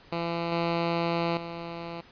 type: tone with level steps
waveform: 10% pulse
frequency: 169 Hz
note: E3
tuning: 43 cents sharp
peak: -20 / -17 / -27 dBFS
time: 0.12-2.01 s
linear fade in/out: 5 ms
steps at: 0.52 / 1.37 s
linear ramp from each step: 2 ms
effects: pink hiss -54 dBFS RMS until 2.11 s + resampled to 11025 Hz